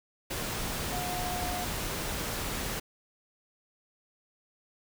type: tone in noise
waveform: sine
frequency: 719 Hz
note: F#5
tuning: 50 cents flat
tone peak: -35 dBFS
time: 0.92-1.65 s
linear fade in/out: 10 ms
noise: pink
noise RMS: -34 dBFS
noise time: 0.3-2.8 s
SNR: -4 dB
effects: none